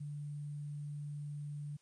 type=tone with sample-and-hold; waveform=sine; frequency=146.5 Hz; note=D3; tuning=4 cents flat; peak=-40 dBFS; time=0-1.77 s; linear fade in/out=10 ms; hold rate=8820 Hz; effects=white hiss -73 dBFS RMS until 1.81 s + resampled to 22050 Hz